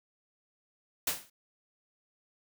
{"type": "noise with exponential decay", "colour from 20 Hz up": "white", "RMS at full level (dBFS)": -26, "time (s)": [1.07, 1.3], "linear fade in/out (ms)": 5, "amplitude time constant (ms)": 49, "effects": []}